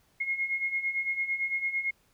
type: beating tone pair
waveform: sine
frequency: 2149 / 2157.9 Hz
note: C7 / C#7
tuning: +46 / -47 cents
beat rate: 8.9 Hz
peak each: -34 / -29 dBFS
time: 0.2-1.91 s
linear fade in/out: 10 ms
effects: pink hiss -67 dBFS RMS until 2.13 s